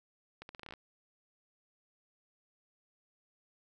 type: accelerating click train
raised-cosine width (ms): 0.3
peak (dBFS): -30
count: 10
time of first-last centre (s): 0.42-0.738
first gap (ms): 71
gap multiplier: 0.81
effects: none